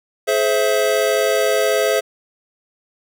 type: chord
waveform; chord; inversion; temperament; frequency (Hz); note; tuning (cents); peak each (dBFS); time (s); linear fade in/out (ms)
square; Ab augmented; none; equal with one note detuned; 424.5 / 523.3 / 659.3; Ab4 / C5 / E5; +38 / 0 / 0; -20; 0.27-2.01; 20
effects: none

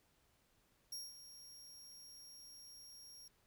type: tone with ADSR envelope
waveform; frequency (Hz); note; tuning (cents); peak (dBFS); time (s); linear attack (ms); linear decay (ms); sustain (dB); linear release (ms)
sawtooth; 5588; F8; 0; -40; 0.92-3.28; 5; 200; -12; 4
effects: pink hiss -75 dBFS RMS until 3.46 s

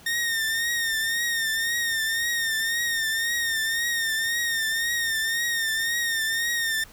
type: tone with vibrato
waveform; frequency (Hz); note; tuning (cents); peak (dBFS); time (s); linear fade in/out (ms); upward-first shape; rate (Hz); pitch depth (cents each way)
sawtooth; 1832; A#6; -31; -20; 0.06-6.84; 5; triangle; 1.9; 63
effects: pink hiss -50 dBFS RMS until 6.92 s

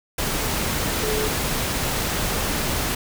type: tone in noise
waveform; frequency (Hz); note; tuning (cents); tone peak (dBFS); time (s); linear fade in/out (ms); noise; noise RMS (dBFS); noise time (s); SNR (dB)
sine; 430.4; A4; -38; -24; 1.03-1.28; 5; pink; -24; 0.18-2.95; -3
effects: none

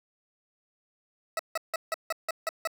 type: tone bursts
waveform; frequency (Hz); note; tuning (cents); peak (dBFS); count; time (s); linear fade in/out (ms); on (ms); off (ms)
20% pulse; 649; E5; -27; -22; 8; 1.37-2.674; 2; 23; 160
effects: none

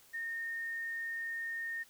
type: tone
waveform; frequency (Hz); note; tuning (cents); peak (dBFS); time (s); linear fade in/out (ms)
sine; 1835; A#6; -28; -36; 0.13-1.84; 20
effects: white hiss -62 dBFS RMS until 1.89 s

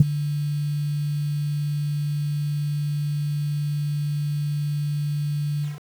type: tone with ADSR envelope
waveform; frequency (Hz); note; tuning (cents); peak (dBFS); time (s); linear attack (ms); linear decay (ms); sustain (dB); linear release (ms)
sine; 146.83; D3; 0; -5; 0-5.8; 5; 24; -17; 170
effects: tanh soft clip ceiling -3 dBFS + 7-bit

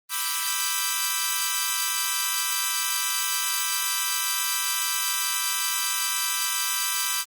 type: chord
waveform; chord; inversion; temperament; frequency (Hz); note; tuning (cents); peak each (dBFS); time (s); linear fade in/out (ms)
5% pulse; E minor seventh; second; equal with one note detuned; 987.8 / 1174.7 / 1307.9 / 1568; B5 / D6 / E6 / G6; 0 / 0 / -14 / 0; -18; 0.09-7.25; 50
effects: Opus 24 kbps

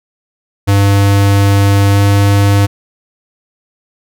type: tone with pitch glide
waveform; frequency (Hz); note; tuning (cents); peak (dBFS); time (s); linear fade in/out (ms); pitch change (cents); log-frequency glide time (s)
square; 99.8 to 100.44; G2 to G2; +32 to +43; -7; 0.67-2.67; 20; +11; 1.92-1.99
effects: none

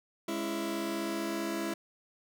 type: chord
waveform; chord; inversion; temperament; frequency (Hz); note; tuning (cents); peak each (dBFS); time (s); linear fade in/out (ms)
sawtooth; C# minor; second; just; 207.9 / 277.2 / 332.6; G#3 / C#4 / E4; +2 / 0 / +16; -34 / -36 / -30; 0.28-1.74; 5
effects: none

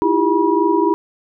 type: tone cluster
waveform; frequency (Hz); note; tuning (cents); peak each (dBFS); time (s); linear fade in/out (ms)
sine; 319.8 / 343.2 / 399.5 / 967; D#4 / F4 / G4 / B5; +48 / -30 / +33 / -37; -18; 0.02-0.94; 0
effects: none

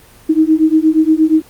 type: beating tone pair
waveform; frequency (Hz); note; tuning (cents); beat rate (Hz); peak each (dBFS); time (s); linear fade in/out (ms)
sine; 311.1 / 319.6; D#4 / D#4; 0 / +47; 8.5; -11; 0.29-1.42; 10
effects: pink hiss -43 dBFS RMS until 1.49 s + Opus 24 kbps

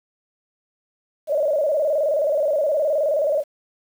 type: tone with vibrato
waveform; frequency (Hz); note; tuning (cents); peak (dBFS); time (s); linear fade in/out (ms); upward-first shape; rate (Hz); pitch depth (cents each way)
sine; 594; D5; +20; -17; 1.27-3.44; 50; square; 19; 95
effects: 8-bit

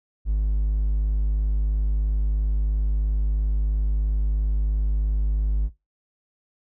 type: tone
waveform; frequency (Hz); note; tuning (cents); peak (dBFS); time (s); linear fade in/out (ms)
triangle; 51.5; G#1; -14; -16; 0.25-5.7; 50
effects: noise-tail reverb RT60 0.2 s tail -18 dB re dry + tanh soft clip ceiling -13 dBFS

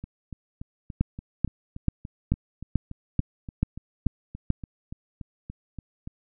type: two click trains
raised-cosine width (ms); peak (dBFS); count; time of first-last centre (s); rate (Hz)
5; -9 / -24; 9 / 22; 1.01-4.503 / 0.04-6.074; 2.29 / 3.48
effects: none

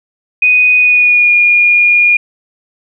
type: tone with pitch glide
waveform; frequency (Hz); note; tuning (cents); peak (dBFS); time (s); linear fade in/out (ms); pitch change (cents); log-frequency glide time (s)
sine; 2489 to 2429; D#7 to D#7; 0 to -42; -5; 0.42-2.17; 5; -42; 0.77-1.33
effects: none

